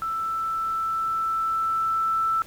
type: tone with level ramp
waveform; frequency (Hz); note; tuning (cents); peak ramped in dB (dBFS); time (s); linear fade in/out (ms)
sine; 1325; E6; +9; -25 to -20; 0.02-2.42; 0
effects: pink hiss -48 dBFS RMS until 2.46 s